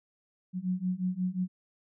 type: beating tone pair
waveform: sine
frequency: 180.2 / 185.8 Hz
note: F#3 / F#3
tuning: -45 / +7 cents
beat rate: 5.6 Hz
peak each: -32 / -31 dBFS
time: 0.53-1.48 s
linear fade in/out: 50 ms
effects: none